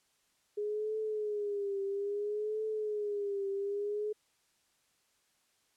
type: tone with vibrato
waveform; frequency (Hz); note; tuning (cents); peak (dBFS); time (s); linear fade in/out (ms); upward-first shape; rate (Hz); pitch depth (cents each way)
sine; 413.7; G#4; -7; -32; 0.57-4.13; 10; triangle; 0.6; 93
effects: white hiss -73 dBFS RMS until 5.76 s + low-pass 10000 Hz 12 dB/octave